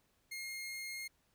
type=tone; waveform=sawtooth; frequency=2137 Hz; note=C7; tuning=36 cents sharp; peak=-38 dBFS; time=0.31-1.08 s; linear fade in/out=10 ms; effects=pink hiss -75 dBFS RMS until 1.34 s